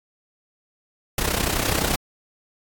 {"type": "noise with amplitude modulation", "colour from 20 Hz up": "pink", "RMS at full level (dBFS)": -20, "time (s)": [1.18, 1.96], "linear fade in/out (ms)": 2, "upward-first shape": "sine", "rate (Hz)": 31.8, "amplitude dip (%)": 70, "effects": ["AAC 64 kbps"]}